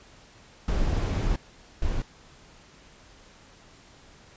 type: noise bursts at uneven times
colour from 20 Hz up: brown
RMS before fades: -25 dBFS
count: 2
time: 0.68-1.36 / 1.82-2.02 s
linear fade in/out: 2 ms
effects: pink hiss -53 dBFS RMS until 4.36 s + resampled to 16000 Hz